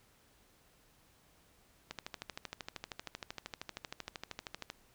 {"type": "click train", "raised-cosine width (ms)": 0.2, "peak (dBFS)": -23, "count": 37, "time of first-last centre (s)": [1.91, 4.701], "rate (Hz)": 12.9, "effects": ["pink hiss -67 dBFS RMS until 4.94 s"]}